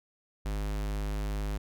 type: tone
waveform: square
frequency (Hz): 51.2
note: G#1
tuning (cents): -24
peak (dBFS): -31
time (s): 0.45-1.58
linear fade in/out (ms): 10
effects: none